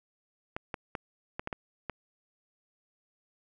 clicks, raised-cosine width 0.5 ms, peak -19 dBFS, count 7, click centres 0.565 / 0.742 / 0.952 / 1.395 / 1.474 / 1.528 / 1.897 s, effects none

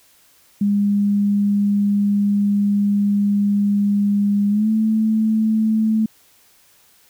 sine tone with pitch glide, 203.1 to 218.9 Hz, G#3 to A3, -38 to -9 cents, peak -14 dBFS, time 0.61-6.06 s, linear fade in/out 5 ms, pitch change +129 cents, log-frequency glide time 4.49-4.69 s, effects white hiss -54 dBFS RMS until 7.09 s

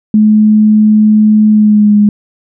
sine tone with pitch glide, 213.8 to 207.5 Hz, A3 to G#3, -49 to -1 cents, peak -3 dBFS, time 0.14-2.09 s, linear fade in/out 2 ms, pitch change -52 cents, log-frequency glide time 1.5-1.96 s, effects none

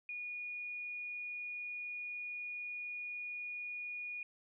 sine tone, 2449 Hz, D#7, 28 cents flat, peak -40 dBFS, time 0.09-4.23 s, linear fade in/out 2 ms, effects none

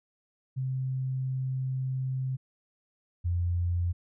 sine tone pair in turn, 130.81 / 87.31 Hz, C3 / F2, 0 / 0 cents, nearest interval perfect fifth, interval 700 cents, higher first, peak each -28 / -25 dBFS, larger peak second, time 0.56-2.37 / 3.24-3.93 s, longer first, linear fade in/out 20 ms, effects none

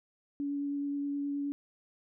sine tone with vibrato, 284.2 Hz, C#4, 43 cents sharp, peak -31 dBFS, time 0.4-1.52 s, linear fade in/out 0 ms, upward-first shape triangle, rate 9.5 Hz, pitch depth 10 cents each way, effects none

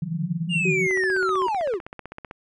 pink band-pass noise, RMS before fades -27 dBFS, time 0.02-0.87 s, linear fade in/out 2 ms, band 150 to 180 Hz, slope 96 dB/octave
triangle linear sweep, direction down, 2867 to 311.1 Hz, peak -20 dBFS, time 0.49-1.8 s, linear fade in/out 50 ms
sine tone, 376.4 Hz, F#4, 30 cents sharp, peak -23 dBFS, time 0.65-1.47 s, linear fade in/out 5 ms
click train, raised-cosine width 0.5 ms, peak -21 dBFS, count 23, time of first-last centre 0.91-2.311 s, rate 15.7 Hz
effects resampled to 24000 Hz

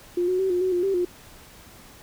sine tone with pitch steps, 352.4 / 367.4 / 381.7 / 356.6 / 372.6 / 353.6 / 389.8 / 355.5 Hz, F4 / F#4 / G4 / F4 / F#4 / F4 / G4 / F4, +16 / -12 / -46 / +36 / +12 / +22 / -10 / +31 cents, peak -20 dBFS, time 0.17-1.05 s, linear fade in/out 5 ms, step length 110 ms, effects pink hiss -48 dBFS RMS until 2.02 s

